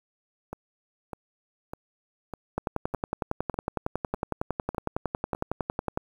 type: two click trains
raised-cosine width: 1 ms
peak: -21 / -13 dBFS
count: 9 / 38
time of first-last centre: 0.53-5.349 / 2.58-5.974 s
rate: 1.66 / 10.9 Hz
effects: 8-bit